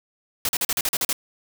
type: noise bursts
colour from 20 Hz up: white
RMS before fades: -23 dBFS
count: 9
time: 0.45-1.129 s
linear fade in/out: 2 ms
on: 39 ms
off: 41 ms
effects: none